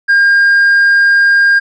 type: tone with tanh clipping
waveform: sine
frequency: 1610 Hz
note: G6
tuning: 46 cents sharp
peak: -6 dBFS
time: 0.08-1.6 s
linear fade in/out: 20 ms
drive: 2 dB
effects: none